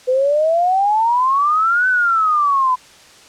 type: exponential two-way sweep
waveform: sine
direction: up then down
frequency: 499.3 to 1526 to 998 Hz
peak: -12 dBFS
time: 0.07-2.76 s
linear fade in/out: 20 ms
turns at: 1.88 s
effects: white hiss -44 dBFS RMS until 3.28 s + low-pass 7000 Hz 12 dB/octave